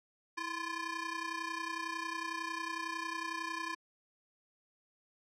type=ring-modulated tone; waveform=20% pulse; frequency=687 Hz; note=F5; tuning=29 cents flat; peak=-28 dBFS; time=0.37-3.75 s; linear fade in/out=10 ms; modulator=359 Hz; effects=high-pass 400 Hz 12 dB/octave + low-pass 6000 Hz 12 dB/octave